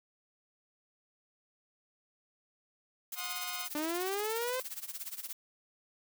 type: noise with tremolo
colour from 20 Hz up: blue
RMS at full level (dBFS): -39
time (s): 3.12-5.33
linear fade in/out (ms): 2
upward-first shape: sine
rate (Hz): 17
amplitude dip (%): 85
type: chord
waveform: 10% pulse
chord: C diminished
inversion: second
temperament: equal with one note detuned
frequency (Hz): 724.3 / 1046.5 / 1244.5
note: Gb5 / C6 / Eb6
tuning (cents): -37 / 0 / 0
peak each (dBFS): -34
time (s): 3.15-3.69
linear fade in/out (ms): 50
type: linear sweep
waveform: sawtooth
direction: up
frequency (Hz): 293.5 to 520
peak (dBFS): -29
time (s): 3.75-4.6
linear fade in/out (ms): 2
effects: none